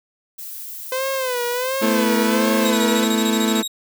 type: noise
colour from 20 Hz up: violet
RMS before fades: -33 dBFS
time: 0.38-2.69 s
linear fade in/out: 10 ms
type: tone with vibrato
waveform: sawtooth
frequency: 509 Hz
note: C5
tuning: 48 cents flat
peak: -17 dBFS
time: 0.92-3.04 s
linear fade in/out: 2 ms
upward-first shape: sine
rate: 1.4 Hz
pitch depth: 99 cents each way
type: chord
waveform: 35% pulse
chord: A suspended second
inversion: none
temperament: equal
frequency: 220 / 246.9 / 329.6 Hz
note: A3 / B3 / E4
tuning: 0 / 0 / 0 cents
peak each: -17 / -23 / -22 dBFS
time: 1.81-3.63 s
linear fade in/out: 20 ms
type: tone bursts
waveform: 25% pulse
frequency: 3797 Hz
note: A#7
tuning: 31 cents sharp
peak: -20 dBFS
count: 14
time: 2.65-3.678 s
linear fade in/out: 5 ms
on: 53 ms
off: 22 ms
effects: none